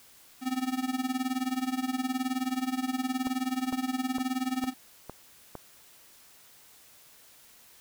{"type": "tone with tremolo", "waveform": "square", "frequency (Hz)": 257.4, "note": "C4", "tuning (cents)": -28, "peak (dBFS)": -26, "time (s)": [0.41, 4.74], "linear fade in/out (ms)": 50, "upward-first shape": "sine", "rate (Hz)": 19, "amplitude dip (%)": 85}
{"type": "click train", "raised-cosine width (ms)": 1, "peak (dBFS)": -24, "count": 6, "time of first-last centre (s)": [3.27, 5.553], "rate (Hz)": 2.19}
{"effects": ["white hiss -56 dBFS RMS until 7.8 s"]}